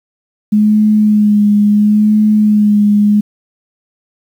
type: tone with vibrato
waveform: sine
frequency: 209.9 Hz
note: G#3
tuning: 19 cents sharp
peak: -6 dBFS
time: 0.52-3.21 s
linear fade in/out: 10 ms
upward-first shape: sine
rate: 0.73 Hz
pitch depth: 27 cents each way
effects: 7-bit